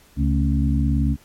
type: harmonic tone with a mistuned harmonic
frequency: 69.3 Hz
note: C#2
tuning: in tune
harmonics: 1 / 2 / 3 / 4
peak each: -19 / -22 / -24 / -25 dBFS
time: 0.16-1.17 s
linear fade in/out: 50 ms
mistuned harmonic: 3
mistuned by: +90 cents
effects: pink hiss -53 dBFS RMS until 1.24 s + MP3 64 kbps